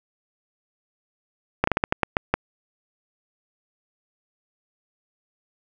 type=slowing click train; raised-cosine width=0.5 ms; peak=-3 dBFS; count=9; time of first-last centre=1.64-2.34 s; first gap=34 ms; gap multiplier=1.26; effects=none